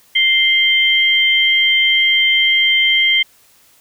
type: tone pair together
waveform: sine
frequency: 2093 / 3151 Hz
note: C7 / G7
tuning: 0 / +8 cents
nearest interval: perfect fifth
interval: 708 cents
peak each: -13 / -13 dBFS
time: 0.15-3.23 s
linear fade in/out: 10 ms
effects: white hiss -51 dBFS RMS until 3.8 s